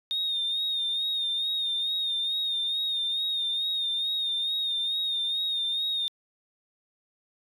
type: tone with vibrato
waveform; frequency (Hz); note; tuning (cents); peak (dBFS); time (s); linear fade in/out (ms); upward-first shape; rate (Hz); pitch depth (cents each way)
triangle; 3681; A#7; -23; -23; 0.11-6.08; 0; sine; 2.3; 47
effects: tanh soft clip ceiling -23 dBFS